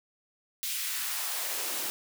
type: noise with high-pass filter sweep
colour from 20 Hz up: white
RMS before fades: -33 dBFS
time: 0.63-1.9 s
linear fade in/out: 0 ms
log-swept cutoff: 2900 to 240 Hz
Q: 1.1
effects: none